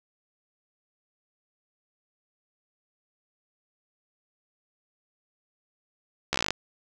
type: slowing click train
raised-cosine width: 0.2 ms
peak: -7 dBFS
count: 11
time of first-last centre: 6.33-6.506 s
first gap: 14 ms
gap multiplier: 1.05
effects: none